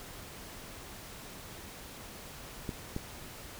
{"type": "clicks", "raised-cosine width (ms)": 3, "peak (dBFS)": -21, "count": 2, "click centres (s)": [2.692, 2.964], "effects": ["pink hiss -47 dBFS RMS until 3.59 s"]}